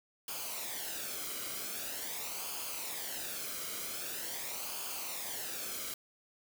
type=noise with flanger; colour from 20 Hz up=white; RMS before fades=-40 dBFS; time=0.28-5.94 s; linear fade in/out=2 ms; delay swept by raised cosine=0.52 to 1.14 ms; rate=0.44 Hz; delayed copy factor=-0.6; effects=none